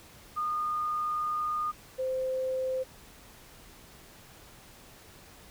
sine tone pair in turn, 1223 / 519.3 Hz, D#6 / C5, -30 / -13 cents, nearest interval octave + minor third, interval 1483 cents, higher first, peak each -28 dBFS, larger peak neither, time 0.36-1.72 / 1.98-2.84 s, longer first, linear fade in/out 20 ms, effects pink hiss -53 dBFS RMS until 5.5 s

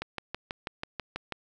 click train, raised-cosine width 0.3 ms, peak -17 dBFS, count 9, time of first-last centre 0.02-1.323 s, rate 6.14 Hz, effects none

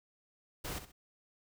pink noise with echo, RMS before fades -40 dBFS, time 0.64-0.79 s, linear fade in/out 10 ms, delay 65 ms, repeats 2, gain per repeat -10 dB, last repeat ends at 0.92 s, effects none

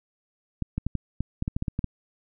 clicks, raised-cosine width 5 ms, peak -14 dBFS, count 12, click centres 0.623 / 0.78 / 0.866 / 0.953 / 1.206 / 1.424 / 1.479 / 1.565 / 1.624 / 1.682 / 1.791 / 1.843 s, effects none

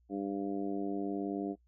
harmonic tone, 99.3 Hz, G2, 23 cents sharp, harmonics 2 / 3 / 4 / 5 / 6 / 7, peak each -40 / -35 / -40 / -47 / -50 / -44 dBFS, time 0.09-1.56 s, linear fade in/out 50 ms, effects noise-tail reverb RT60 0.1 s tail -22 dB re dry + added 60 Hz sine -65 dBFS peak until 1.67 s

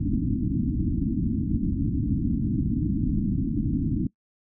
white low-pass noise, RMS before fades -25 dBFS, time 0-4.07 s, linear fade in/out 5 ms, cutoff 310 Hz, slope 96 dB/octave, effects noise-tail reverb RT60 0.1 s tail -21 dB re dry

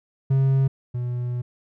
triangle tone pair in turn, 134.7 / 122.56 Hz, C#3 / B2, -49 / -13 cents, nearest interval major second, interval 164 cents, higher first, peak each -14 / -22 dBFS, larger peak first, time 0.3-0.68 / 0.94-1.42 s, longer second, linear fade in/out 10 ms, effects none

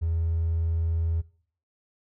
triangle tone with hard clipping, 82.41 Hz, E2, in tune, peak -24 dBFS, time 0.01-1.22 s, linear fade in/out 20 ms, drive 4 dB, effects noise-tail reverb RT60 0.5 s tail -19 dB re dry

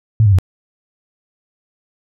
sine tone with pitch steps, 110 / 100.87 / 92.5 Hz, A2 / G2 / F#2, 0 / +50 / 0 cents, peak -7 dBFS, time 0.2-0.386 s, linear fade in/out 0 ms, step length 62 ms, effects none

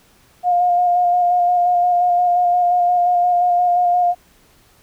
sine tone with vibrato, 710 Hz, F5, 28 cents sharp, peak -12 dBFS, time 0.43-4.15 s, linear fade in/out 50 ms, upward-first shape square, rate 5.7 Hz, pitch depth 16 cents each way, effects pink hiss -53 dBFS RMS until 4.82 s

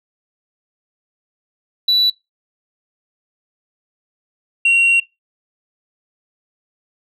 sine tone pair in turn, 3951 / 2747 Hz, B7 / F7, 0 / -29 cents, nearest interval tritone, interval 629 cents, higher first, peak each -9 / -7 dBFS, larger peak second, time 1.88-2.1 / 4.65-5 s, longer second, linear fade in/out 5 ms, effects noise-tail reverb RT60 0.2 s tail -21 dB re dry + tanh soft clip ceiling -9 dBFS

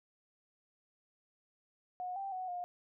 sine tone with pitch steps, 727 / 784 / 742 / 712 Hz, F#5 / G5 / F#5 / F5, -31 / 0 / +5 / +33 cents, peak -37 dBFS, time 2-2.64 s, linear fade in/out 0 ms, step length 160 ms, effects none

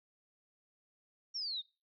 sine exponential sweep, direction down, 5680 to 3587 Hz, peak -36 dBFS, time 1.34-1.62 s, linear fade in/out 20 ms, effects noise-tail reverb RT60 0.3 s tail -23 dB re dry

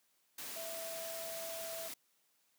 sine tone in noise, 659.3 Hz, E5, in tune, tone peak -44 dBFS, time 0.56-1.88 s, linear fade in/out 5 ms, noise white, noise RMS -45 dBFS, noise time 0.38-1.94 s, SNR -2 dB, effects white hiss -75 dBFS RMS until 2.58 s + high-pass 150 Hz 12 dB/octave

